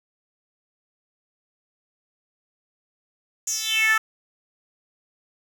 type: tone with high-pass filter sweep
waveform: 10% pulse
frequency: 440 Hz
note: A4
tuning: in tune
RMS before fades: -22 dBFS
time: 3.47-3.98 s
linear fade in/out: 5 ms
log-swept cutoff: 7000 to 1400 Hz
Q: 5.5
effects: none